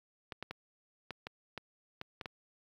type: clicks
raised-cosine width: 0.3 ms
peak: -24 dBFS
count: 9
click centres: 0.322 / 0.426 / 0.51 / 1.107 / 1.269 / 1.577 / 2.014 / 2.212 / 2.258 s
effects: high-pass 60 Hz 12 dB/octave + 10-bit